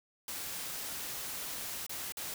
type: noise with dropouts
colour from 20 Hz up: white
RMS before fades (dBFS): -40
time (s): 0.28-2.34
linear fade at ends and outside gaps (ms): 2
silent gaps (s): 1.865-1.894 / 2.122-2.17
effects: none